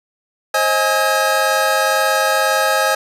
square tone cluster, 531 / 628 / 834 / 1274 / 1635 Hz, C5 / D#5 / G#5 / D#6 / G#6, +25 / +16 / +7 / +41 / -28 cents, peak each -21 dBFS, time 0.54-2.95 s, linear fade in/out 5 ms, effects resampled to 32000 Hz + 7-bit

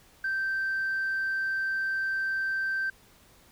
sine tone, 1560 Hz, G6, 9 cents flat, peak -25 dBFS, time 0.24-2.9 s, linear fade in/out 5 ms, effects tanh soft clip ceiling -24 dBFS + pink hiss -58 dBFS RMS until 3.51 s

